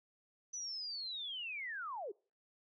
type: linear sweep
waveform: sine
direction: down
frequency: 6030 to 349.2 Hz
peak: -40 dBFS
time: 0.53-2.12 s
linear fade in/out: 10 ms
effects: noise-tail reverb RT60 0.4 s tail -26 dB re dry